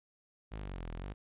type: exponential two-way sweep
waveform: sawtooth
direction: down then up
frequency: 55 to 39.75 to 55 Hz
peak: -36 dBFS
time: 0.51-1.14 s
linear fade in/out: 20 ms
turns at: 0.92 s
effects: resampled to 8000 Hz